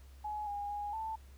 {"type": "tone with pitch steps", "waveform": "sine", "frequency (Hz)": [843, 816, 824, 884], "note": ["G#5", "G#5", "G#5", "A5"], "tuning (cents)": [26, -31, -14, 8], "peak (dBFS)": -36, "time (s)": [0.24, 1.16], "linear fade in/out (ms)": 10, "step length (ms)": 230, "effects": ["added 67 Hz sine -52 dBFS peak until 1.37 s", "pink hiss -65 dBFS RMS until 1.37 s"]}